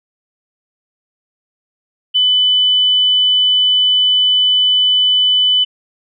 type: tone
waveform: sine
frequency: 3000 Hz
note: F#7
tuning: 23 cents sharp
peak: -9 dBFS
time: 2.14-5.65 s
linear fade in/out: 20 ms
effects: none